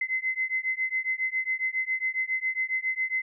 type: beating tone pair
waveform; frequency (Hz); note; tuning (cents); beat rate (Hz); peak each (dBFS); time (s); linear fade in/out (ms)
sine; 2049 / 2056.3; C7 / C7; -37 / -31; 7.3; -29; 0.01-3.22; 5
effects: none